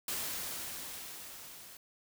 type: noise with level ramp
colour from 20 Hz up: white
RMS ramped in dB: -36 to -52 dBFS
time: 0.08-1.77 s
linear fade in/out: 2 ms
effects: none